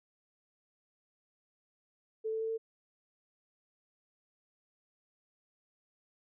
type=tone with pitch steps; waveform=sine; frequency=440 / 443.1 / 446.1 / 449.2 Hz; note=A4 / A4 / A4 / A4; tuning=0 / +12 / +24 / +36 cents; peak=-32 dBFS; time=2.24-2.58 s; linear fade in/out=20 ms; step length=85 ms; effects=none